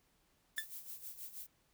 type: noise with tremolo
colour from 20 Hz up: violet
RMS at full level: -46 dBFS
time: 0.56-1.47 s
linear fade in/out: 10 ms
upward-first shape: sine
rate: 6.3 Hz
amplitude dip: 70%
type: tone with exponential decay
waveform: 30% pulse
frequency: 1759 Hz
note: A6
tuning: 1 cent flat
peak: -29 dBFS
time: 0.58-0.66 s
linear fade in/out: 1 ms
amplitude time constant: 16 ms
effects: pink hiss -74 dBFS RMS until 1.73 s